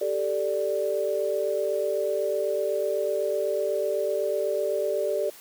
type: chord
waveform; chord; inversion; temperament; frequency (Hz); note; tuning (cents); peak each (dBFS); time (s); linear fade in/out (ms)
sine; G suspended second; none; equal; 392 / 440 / 587.3; G4 / A4 / D5; 0 / 0 / 0; -29 / -29 / -26; 0.01-5.3; 5
effects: white hiss -48 dBFS RMS until 5.4 s + high-pass 200 Hz 12 dB/octave